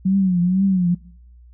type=tone with vibrato; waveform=sine; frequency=185 Hz; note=F#3; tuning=in tune; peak=-14 dBFS; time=0.05-0.95 s; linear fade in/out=10 ms; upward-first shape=triangle; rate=2.1 Hz; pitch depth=120 cents each way; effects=noise-tail reverb RT60 0.7 s tail -23 dB re dry + added 60 Hz sine -43 dBFS peak until 1.53 s